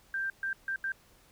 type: tone bursts at uneven times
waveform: sine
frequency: 1577 Hz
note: G6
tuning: 10 cents sharp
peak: -30 dBFS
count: 4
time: 0.14-0.3 / 0.43-0.53 / 0.68-0.76 / 0.84-0.92 s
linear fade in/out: 2 ms
effects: pink hiss -62 dBFS RMS until 1.31 s